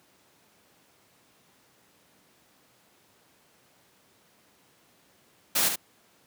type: noise with echo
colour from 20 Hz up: white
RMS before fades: -24 dBFS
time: 5.55-5.69 s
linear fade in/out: 10 ms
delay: 70 ms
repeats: 1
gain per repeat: -6 dB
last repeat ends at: 5.76 s
effects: pink hiss -62 dBFS RMS until 6.26 s + high-pass 150 Hz 12 dB/octave